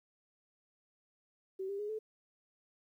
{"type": "tone with pitch steps", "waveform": "sine", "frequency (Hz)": [381.7, 398.6, 416.2, 434.7], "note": ["G4", "G4", "G#4", "A4"], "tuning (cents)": [-46, 29, 4, -21], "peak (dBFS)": -36, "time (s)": [1.59, 1.99], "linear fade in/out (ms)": 10, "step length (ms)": 100, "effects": ["12-bit"]}